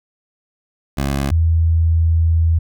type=tone pair in turn; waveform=15% pulse / sine; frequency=69.3 / 82.09 Hz; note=C#2 / E2; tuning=0 / -7 cents; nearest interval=minor third; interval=293 cents; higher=second; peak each=-11 dBFS; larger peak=neither; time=0.97-1.31 / 1.31-2.59 s; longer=second; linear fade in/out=10 ms; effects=none